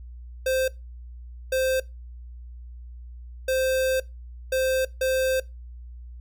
square tone bursts at uneven times, 522 Hz, C5, 4 cents flat, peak -22 dBFS, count 5, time 0.46-0.68 / 1.52-1.8 / 3.48-4 / 4.52-4.85 / 5.01-5.4 s, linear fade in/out 5 ms, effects noise-tail reverb RT60 0.2 s tail -19 dB re dry + added 60 Hz sine -38 dBFS peak until 6.2 s

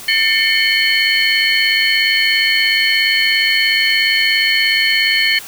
sine tone cluster, 1791 / 2147 / 2244 / 3051 / 4341 Hz, A6 / C7 / C#7 / G7 / C#8, +30 / +44 / +21 / -48 / -37 cents, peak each -18 dBFS, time 0.08-5.39 s, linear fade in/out 5 ms, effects white hiss -33 dBFS RMS until 5.47 s

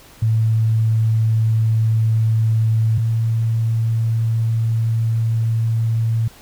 sine tone pair in turn, 111.4 / 113.28 Hz, A2 / A#2, +22 / -49 cents, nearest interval unison, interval 29 cents, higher second, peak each -13 / -15 dBFS, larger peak first, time 0.22-2.98 / 2.98-6.28 s, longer second, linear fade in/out 5 ms, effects pink hiss -45 dBFS RMS until 6.41 s

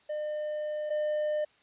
triangle tone pair in turn, 604 / 604 Hz, D5 / D5, +48 / +48 cents, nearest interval unison, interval 0 cents, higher neither, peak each -29 / -25 dBFS, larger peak second, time 0.09-0.9 / 0.9-1.45 s, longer first, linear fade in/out 10 ms, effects white hiss -64 dBFS RMS until 1.62 s + resampled to 8000 Hz

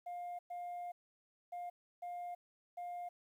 sine tone bursts at uneven times, 706 Hz, F5, 19 cents sharp, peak -39 dBFS, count 5, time 0.06-0.39 / 0.5-0.92 / 1.52-1.7 / 2.02-2.35 / 2.77-3.09 s, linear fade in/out 10 ms, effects tanh soft clip ceiling -40 dBFS + 12-bit

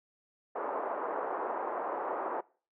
white band-pass noise, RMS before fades -35 dBFS, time 0.55-2.41 s, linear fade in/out 10 ms, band 370 to 1100 Hz, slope 24 dB/octave, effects noise-tail reverb RT60 0.4 s tail -23 dB re dry + low-pass 2000 Hz 12 dB/octave

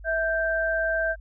sine tone pair together, 651 / 1569.1 Hz, E5 / G6, -22 / +1 cents, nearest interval octave + minor third, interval 1523 cents, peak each -25 dBFS, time 0.04-1.16 s, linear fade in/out 50 ms, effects added 50 Hz sine -40 dBFS peak until 1.2 s

